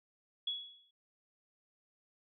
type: tone with exponential decay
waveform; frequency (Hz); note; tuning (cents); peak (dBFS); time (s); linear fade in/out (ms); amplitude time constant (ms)
sine; 3367; G#7; +23; -31; 0.47-0.91; 5; 94
effects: noise-tail reverb RT60 0.1 s tail -25 dB re dry